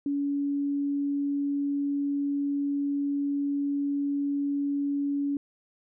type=tone; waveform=sine; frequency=283.4 Hz; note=C#4; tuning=38 cents sharp; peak=-25 dBFS; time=0.06-5.37 s; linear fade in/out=2 ms; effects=none